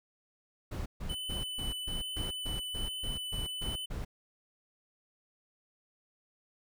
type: noise bursts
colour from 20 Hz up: brown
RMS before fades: -37 dBFS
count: 12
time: 0.71-4.05 s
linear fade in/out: 10 ms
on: 150 ms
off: 140 ms
type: tone with vibrato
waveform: square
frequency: 3005 Hz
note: F#7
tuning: 26 cents sharp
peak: -37 dBFS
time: 1.09-3.86 s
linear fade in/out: 10 ms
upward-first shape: sine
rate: 1.2 Hz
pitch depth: 8 cents each way
effects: none